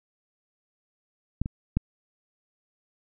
clicks, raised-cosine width 5 ms, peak -13 / -18 / -10 dBFS, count 3, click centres 1.416 / 1.459 / 1.77 s, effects none

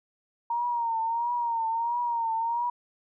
sine tone with vibrato, 931 Hz, A#5, 2 cents flat, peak -25 dBFS, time 0.5-2.7 s, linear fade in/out 5 ms, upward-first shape triangle, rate 1.5 Hz, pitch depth 73 cents each way, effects none

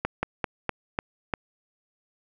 slowing click train, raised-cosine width 0.5 ms, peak -10 dBFS, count 6, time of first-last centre 0.05-1.338 s, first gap 180 ms, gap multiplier 1.18, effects none

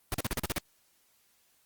pink noise bursts, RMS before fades -30 dBFS, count 8, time 0.12-0.583 s, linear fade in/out 0 ms, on 22 ms, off 41 ms, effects white hiss -68 dBFS RMS until 1.65 s + Opus 32 kbps

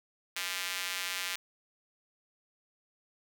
square tone with high-pass filter, 92.5 Hz, F#2, in tune, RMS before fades -36 dBFS, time 0.36-1.36 s, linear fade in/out 5 ms, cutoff 2200 Hz, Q 1.1, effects none

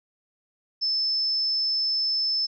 sine tone, 5260 Hz, E8, 5 cents flat, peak -22 dBFS, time 0.81-2.47 s, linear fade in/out 20 ms, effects none

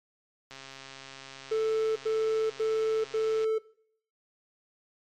click train, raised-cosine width 0.2 ms, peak -27 dBFS, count 397, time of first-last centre 0.51-3.443 s, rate 135 Hz
triangle tone bursts, 440.2 Hz, A4, 1 cent sharp, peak -22 dBFS, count 4, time 1.51-3.586 s, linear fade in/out 10 ms, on 450 ms, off 92 ms
effects noise-tail reverb RT60 0.6 s tail -20 dB re dry + MP3 64 kbps

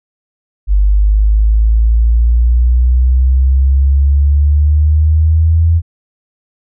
sine exponential sweep, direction up, 49.2 to 83.8 Hz, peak -6 dBFS, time 0.67-5.82 s, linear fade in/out 50 ms, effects none

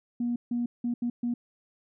sine tone bursts at uneven times, 239.7 Hz, A#3, 48 cents sharp, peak -25 dBFS, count 5, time 0.2-0.36 / 0.51-0.66 / 0.84-0.94 / 1.02-1.1 / 1.23-1.34 s, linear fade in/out 5 ms, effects tanh soft clip ceiling -21 dBFS

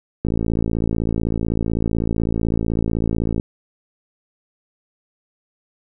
click train, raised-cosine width 3 ms, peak -8 dBFS, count 177, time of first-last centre 0.25-3.398 s, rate 55.9 Hz, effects none

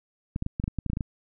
clicks, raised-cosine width 5 ms, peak -16 dBFS, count 12, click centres 0.361 / 0.424 / 0.464 / 0.599 / 0.64 / 0.679 / 0.787 / 0.863 / 0.9 / 0.933 / 0.971 / 1.008 s, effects none

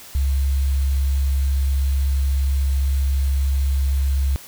sine tone with quantisation, 68.1 Hz, C#2, 30 cents flat, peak -16 dBFS, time 0.15-4.36 s, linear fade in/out 0 ms, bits 7, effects white hiss -41 dBFS RMS until 4.47 s

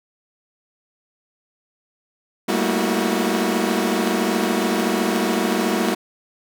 sawtooth tone cluster, 196 / 223.6 / 237.4 / 323.6 / 366.6 Hz, G3 / A3 / A#3 / E4 / F#4, 0 / +28 / +32 / -32 / -16 cents, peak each -21 dBFS, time 2.48-5.95 s, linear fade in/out 10 ms, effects none

